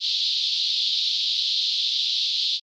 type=band-pass noise; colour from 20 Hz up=white; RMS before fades=-24 dBFS; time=0-2.6 s; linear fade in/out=50 ms; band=3400 to 4400 Hz; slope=48 dB/octave; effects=Opus 48 kbps